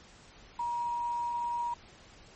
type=tone with quantisation; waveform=sine; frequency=952 Hz; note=A#5; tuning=36 cents sharp; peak=-30 dBFS; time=0.59-1.74 s; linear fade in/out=5 ms; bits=8; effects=pink hiss -55 dBFS RMS until 2.35 s + MP3 32 kbps